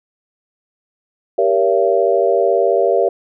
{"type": "chord", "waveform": "sine", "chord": "G diminished seventh", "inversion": "none", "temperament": "just", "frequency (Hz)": [392, 470.4, 564.5, 677.4], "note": ["G4", "Bb4", "Db5", "Fb5"], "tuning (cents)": [0, 16, 31, 47], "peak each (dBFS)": -17, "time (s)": [1.38, 3.09], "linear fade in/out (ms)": 5, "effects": []}